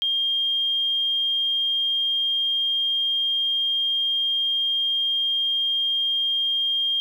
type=tone; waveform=sine; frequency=3213 Hz; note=G7; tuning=42 cents sharp; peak=-20 dBFS; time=0.02-7 s; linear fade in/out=0 ms; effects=9-bit